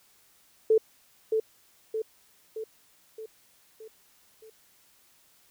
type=tone with echo; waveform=sine; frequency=440 Hz; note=A4; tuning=in tune; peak=-17 dBFS; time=0.7-0.78 s; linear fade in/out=5 ms; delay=620 ms; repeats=6; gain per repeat=-5 dB; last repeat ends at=4.5 s; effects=white hiss -62 dBFS RMS until 5.5 s